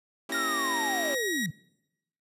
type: chord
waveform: sawtooth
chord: A# diminished seventh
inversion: none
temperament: equal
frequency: 233.1 / 277.2 / 329.6 / 392 Hz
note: A#3 / C#4 / E4 / G4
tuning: 0 / 0 / 0 / 0 cents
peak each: -39 / -34 / -34 / -36 dBFS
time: 0.29-1.15 s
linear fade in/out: 5 ms
type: tone with pitch glide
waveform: sawtooth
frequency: 1864.7 to 1902.8 Hz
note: A#6 to A#6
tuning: 0 to +35 cents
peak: -26 dBFS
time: 0.32-1.46 s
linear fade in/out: 2 ms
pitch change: +35 cents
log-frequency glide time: 0.64-1.32 s
type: linear sweep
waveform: sine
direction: down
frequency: 1421 to 130.6 Hz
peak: -30 dBFS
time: 0.34-1.51 s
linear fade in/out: 10 ms
effects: noise-tail reverb RT60 0.9 s tail -24 dB re dry + resampled to 32000 Hz

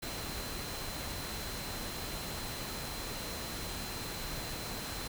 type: tone in noise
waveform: sine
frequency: 4086 Hz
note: C8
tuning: 42 cents flat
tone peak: -47 dBFS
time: 0.02-5.08 s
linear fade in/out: 10 ms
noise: pink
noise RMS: -40 dBFS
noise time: 0.02-5.08 s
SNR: -10 dB
effects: none

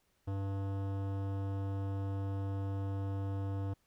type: tone with hard clipping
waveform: sine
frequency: 98 Hz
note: G2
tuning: in tune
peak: -36 dBFS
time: 0.27-3.74 s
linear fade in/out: 10 ms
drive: 17 dB
effects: pink hiss -75 dBFS RMS until 3.86 s

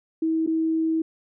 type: tone with dropouts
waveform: sine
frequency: 322.1 Hz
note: E4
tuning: 40 cents flat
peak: -20 dBFS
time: 0.22-1.02 s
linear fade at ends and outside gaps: 5 ms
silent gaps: 0.464-0.473 s
effects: none

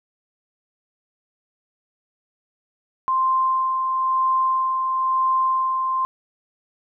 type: tone with tremolo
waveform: sine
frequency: 1046.5 Hz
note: C6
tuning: in tune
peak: -16 dBFS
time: 3.08-6.05 s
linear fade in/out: 0 ms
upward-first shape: sine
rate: 1 Hz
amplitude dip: 35%
effects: none

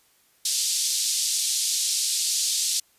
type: band-pass noise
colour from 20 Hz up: pink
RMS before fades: -25 dBFS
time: 0.45-2.8 s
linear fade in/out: 5 ms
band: 4100 to 10000 Hz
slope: 24 dB/octave
effects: white hiss -62 dBFS RMS until 2.98 s + resampled to 32000 Hz

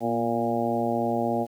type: harmonic tone with a mistuned harmonic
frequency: 116.7 Hz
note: A#2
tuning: 2 cents sharp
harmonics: 1 / 2 / 3 / 4 / 5 / 6 / 7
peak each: -36 / -28 / -31 / -32 / -30 / -30 / -31 dBFS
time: 0-1.47 s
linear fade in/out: 50 ms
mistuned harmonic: 2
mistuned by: +24 cents
effects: 9-bit

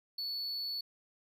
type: tone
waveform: triangle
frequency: 4435 Hz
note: C#8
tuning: in tune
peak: -34 dBFS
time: 0.18-0.81 s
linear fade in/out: 5 ms
effects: none

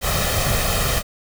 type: noise with comb filter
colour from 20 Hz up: pink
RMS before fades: -20 dBFS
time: 0.01-1.03 s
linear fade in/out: 50 ms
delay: 1.6 ms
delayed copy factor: +0.65
effects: none

